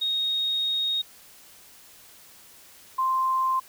sine tone pair in turn, 3735 / 1045.9 Hz, A#7 / C6, +3 / -1 cents, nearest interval octave + minor seventh, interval 2204 cents, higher first, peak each -23 / -21 dBFS, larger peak second, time 0.01-1.02 / 2.98-3.6 s, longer first, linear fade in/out 10 ms, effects white hiss -51 dBFS RMS until 3.68 s

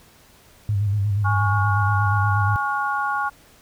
sine tone with vibrato, 102 Hz, G#2, 31 cents flat, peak -18 dBFS, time 0.69-2.56 s, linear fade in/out 0 ms, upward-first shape square, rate 8.4 Hz, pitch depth 53 cents each way
sine chord, Db major, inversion second, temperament equal with one note detuned, 830.6 / 1108.7 / 1427.1 Hz, Ab5 / Db6 / F6, 0 / 0 / +37 cents, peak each -25 dBFS, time 1.24-3.3 s, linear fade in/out 20 ms
effects pink hiss -52 dBFS RMS until 3.61 s

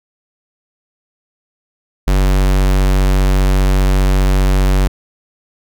square tone, 47.49 Hz, F#1, 46 cents sharp, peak -10 dBFS, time 2.07-4.88 s, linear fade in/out 10 ms, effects none

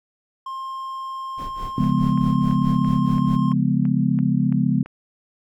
triangle tone, 1061 Hz, C6, 24 cents sharp, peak -26 dBFS, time 0.46-3.53 s, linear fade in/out 5 ms
brown noise with tremolo, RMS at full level -31 dBFS, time 1.37-3.37 s, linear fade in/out 20 ms, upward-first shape sine, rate 4.7 Hz, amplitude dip 90%
sine chord, C# dominant seventh, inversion none, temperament just, 138.59 / 173.24 / 207.9 / 249.5 Hz, C#3 / E#3 / G#3 / B3, 0 / -14 / +2 / +18 cents, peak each -22 dBFS, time 1.78-4.83 s, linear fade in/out 2 ms
click train, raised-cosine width 0.5 ms, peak -25 dBFS, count 10, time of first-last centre 1.84-4.86 s, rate 2.98 Hz
effects none

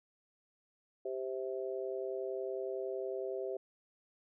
harmonic tone, 130.81 Hz, C3, in tune, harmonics 3 / 4 / 5, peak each -38 / -41 / -43 dBFS, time 1.05-3.57 s, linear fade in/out 5 ms, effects none

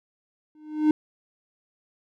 triangle tone with exponential growth, 305.7 Hz, D#4, 30 cents flat, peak -11 dBFS, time 0.55-0.91 s, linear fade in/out 2 ms, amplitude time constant 77 ms, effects none

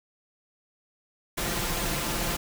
pink noise with comb filter, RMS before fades -29 dBFS, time 1.37-2.37 s, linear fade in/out 10 ms, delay 5.8 ms, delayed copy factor +0.6, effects none

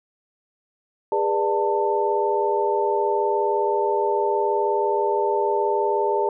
sine tone cluster, 407.6 / 486.8 / 593 / 891 Hz, G#4 / B4 / D5 / A5, -32 / -25 / +17 / +22 cents, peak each -22 / -27 / -27 / -23 dBFS, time 1.12-6.29 s, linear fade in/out 2 ms, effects none

